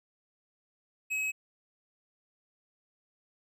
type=tone with tanh clipping; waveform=sine; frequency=2557 Hz; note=D#7; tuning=47 cents sharp; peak=-31 dBFS; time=1.1-1.32 s; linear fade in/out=20 ms; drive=11 dB; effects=none